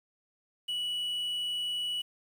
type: tone with quantisation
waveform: triangle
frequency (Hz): 2943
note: F#7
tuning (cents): -10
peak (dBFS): -29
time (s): 0.68-2.02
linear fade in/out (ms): 10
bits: 9
effects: none